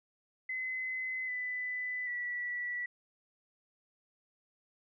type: tone with pitch steps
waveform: sine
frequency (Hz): 2036 / 1997 / 1952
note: C7 / B6 / B6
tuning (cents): -48 / +19 / -21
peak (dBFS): -34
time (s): 0.49-2.86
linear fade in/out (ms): 5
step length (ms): 790
effects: none